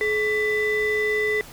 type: ring-modulated tone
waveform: triangle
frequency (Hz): 784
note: G5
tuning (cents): 0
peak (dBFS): -15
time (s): 0.01-1.41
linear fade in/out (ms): 0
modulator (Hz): 1210
effects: pink hiss -43 dBFS RMS until 1.52 s